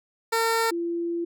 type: tone pair in turn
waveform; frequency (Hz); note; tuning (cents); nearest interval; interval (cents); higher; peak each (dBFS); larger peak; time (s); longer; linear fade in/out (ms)
15% pulse / sine; 454.6 / 340.6; A#4 / F4; -43 / -43; perfect fourth; 500; first; -15 / -25; first; 0.32-0.71 / 0.71-1.25; second; 10
effects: none